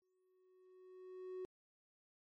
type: tone with exponential growth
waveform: triangle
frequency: 370 Hz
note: F#4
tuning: in tune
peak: -39 dBFS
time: 0.02-1.45 s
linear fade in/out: 0 ms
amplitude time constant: 310 ms
effects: tanh soft clip ceiling -37 dBFS + MP3 48 kbps